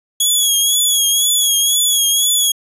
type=tone with vibrato; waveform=15% pulse; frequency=3347 Hz; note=G#7; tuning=13 cents sharp; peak=-5 dBFS; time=0.2-2.52 s; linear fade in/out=5 ms; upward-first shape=triangle; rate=2 Hz; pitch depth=66 cents each way; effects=resampled to 32000 Hz